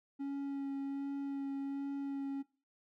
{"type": "tone with vibrato", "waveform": "triangle", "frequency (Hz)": 277.2, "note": "C#4", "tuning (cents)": 0, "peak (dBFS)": -34, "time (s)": [0.19, 2.43], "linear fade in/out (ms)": 20, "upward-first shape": "sine", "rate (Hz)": 1.3, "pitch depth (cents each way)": 12, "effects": ["noise-tail reverb RT60 0.3 s tail -17 dB re dry"]}